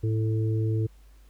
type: harmonic tone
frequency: 110 Hz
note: A2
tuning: in tune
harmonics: 1 / 3 / 4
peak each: -23 / -33 / -35 dBFS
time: 0.03-0.87 s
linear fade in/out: 10 ms
effects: added 50 Hz sine -50 dBFS peak until 1.29 s + pink hiss -64 dBFS RMS until 1.29 s